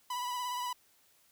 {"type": "tone with vibrato", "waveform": "45% pulse", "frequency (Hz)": 987.8, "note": "B5", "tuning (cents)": 0, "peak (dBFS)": -34, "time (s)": [0.1, 0.73], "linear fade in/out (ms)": 5, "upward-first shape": "sine", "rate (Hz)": 17, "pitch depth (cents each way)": 28, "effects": ["white hiss -67 dBFS RMS until 1.31 s"]}